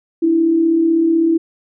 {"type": "tone pair together", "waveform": "sine", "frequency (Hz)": [293.7, 329.7], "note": ["D4", "E4"], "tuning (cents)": [0, 0], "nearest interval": "major second", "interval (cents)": 200, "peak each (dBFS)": [-22, -11], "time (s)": [0.22, 1.38], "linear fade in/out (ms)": 10, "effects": []}